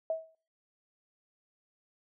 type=tone with exponential decay; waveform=sine; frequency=645 Hz; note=E5; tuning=38 cents flat; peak=-26 dBFS; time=0.1-0.35 s; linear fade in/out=2 ms; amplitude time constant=53 ms; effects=noise-tail reverb RT60 0.5 s tail -26 dB re dry